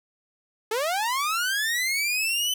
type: linear sweep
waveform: sawtooth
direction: up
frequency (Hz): 415.3 to 3049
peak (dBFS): -20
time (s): 0.71-2.54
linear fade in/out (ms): 5
effects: none

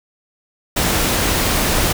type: noise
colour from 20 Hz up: pink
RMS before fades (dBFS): -17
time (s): 0.76-1.93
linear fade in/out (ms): 10
effects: none

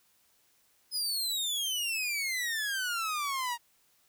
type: exponential sweep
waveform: sawtooth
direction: down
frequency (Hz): 5100 to 932.3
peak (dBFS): -27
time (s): 0.91-3.58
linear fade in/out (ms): 50
effects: white hiss -68 dBFS RMS until 4.08 s

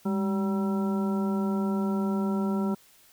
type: harmonic tone with a mistuned harmonic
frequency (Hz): 191.6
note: G3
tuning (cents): -39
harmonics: 1 / 2 / 3 / 4 / 5 / 7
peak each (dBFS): -25 / -33 / -40 / -42 / -39 / -41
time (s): 0.05-2.75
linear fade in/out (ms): 10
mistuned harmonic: 1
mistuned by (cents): +86
effects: white hiss -58 dBFS RMS until 3.12 s

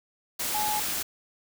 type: tone in noise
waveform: sine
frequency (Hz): 844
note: G#5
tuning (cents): +28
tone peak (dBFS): -27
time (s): 0.54-0.8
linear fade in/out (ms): 10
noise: white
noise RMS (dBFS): -30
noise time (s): 0.39-1.03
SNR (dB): 0
effects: none

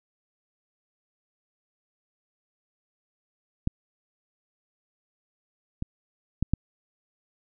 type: clicks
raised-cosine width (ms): 5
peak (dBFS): -11 / -17 / -11 / -9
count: 4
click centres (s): 3.674 / 5.824 / 6.426 / 6.536
effects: none

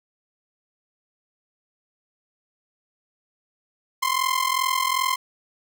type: ring-modulated tone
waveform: sawtooth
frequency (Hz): 1046.5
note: C6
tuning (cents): 0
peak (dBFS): -14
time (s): 4.02-5.16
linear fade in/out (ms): 10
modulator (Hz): 21.3
effects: none

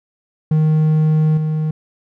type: tone with level steps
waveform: triangle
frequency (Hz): 155.56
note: D#3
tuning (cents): 0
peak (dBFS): -9 / -14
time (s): 0.51-1.71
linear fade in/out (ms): 5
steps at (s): 1.37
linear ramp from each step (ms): 5
effects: none

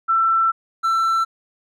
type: tone pair in turn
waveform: sine / triangle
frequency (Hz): 1338 / 1338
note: E6 / E6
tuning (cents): +25 / +25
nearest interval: unison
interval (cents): 0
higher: neither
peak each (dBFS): -14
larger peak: neither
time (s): 0.08-0.52 / 0.83-1.25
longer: first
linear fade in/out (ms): 20
effects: none

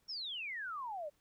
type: exponential sweep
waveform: sine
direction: down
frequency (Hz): 5600 to 563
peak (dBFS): -39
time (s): 0.08-1.1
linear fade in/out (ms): 20
effects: pink hiss -75 dBFS RMS until 1.2 s

